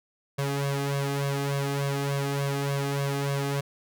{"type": "tone with flanger", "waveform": "sawtooth", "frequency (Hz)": 140, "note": "C#3", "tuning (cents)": 18, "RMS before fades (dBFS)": -28, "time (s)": [0.38, 3.61], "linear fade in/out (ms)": 10, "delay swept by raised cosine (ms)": [1.8, 2.5], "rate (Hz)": 3.4, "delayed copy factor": 0.9, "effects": []}